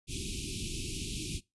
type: band-stop noise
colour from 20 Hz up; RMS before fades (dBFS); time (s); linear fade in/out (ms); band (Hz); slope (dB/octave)
pink; -37; 0.07-1.41; 50; 400 to 2400; 96
effects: noise-tail reverb RT60 0.2 s tail -20 dB re dry + resampled to 24000 Hz